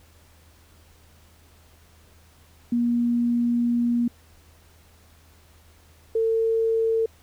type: tone pair in turn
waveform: sine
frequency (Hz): 238.3 / 449.9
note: A#3 / A4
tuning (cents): +38 / +39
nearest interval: major seventh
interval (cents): 1101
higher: second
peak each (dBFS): -19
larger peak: neither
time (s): 2.72-4.08 / 6.15-7.06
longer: first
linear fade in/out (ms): 5
effects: added 80 Hz sine -54 dBFS peak until 7.22 s + pink hiss -57 dBFS RMS until 7.22 s